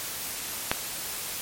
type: click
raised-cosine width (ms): 0.3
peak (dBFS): -5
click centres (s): 0.715
effects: white hiss -34 dBFS RMS until 1.41 s + MP3 64 kbps